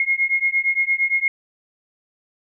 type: beating tone pair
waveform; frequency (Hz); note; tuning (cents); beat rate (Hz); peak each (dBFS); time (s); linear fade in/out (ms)
sine; 2148 / 2156.7; C7 / C#7; +45 / -48; 8.7; -20; 0-1.28; 2
effects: none